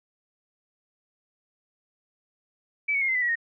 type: tone with pitch steps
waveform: sine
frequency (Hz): 2302 / 2221 / 2143 / 2068 / 1994.8 / 1924.6 / 1856.9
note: D7 / C#7 / C7 / C7 / B6 / B6 / A#6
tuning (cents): -35 / +3 / +41 / -21 / +17 / -45 / -7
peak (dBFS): -22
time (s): 2.88-3.356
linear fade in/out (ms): 10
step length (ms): 68
effects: none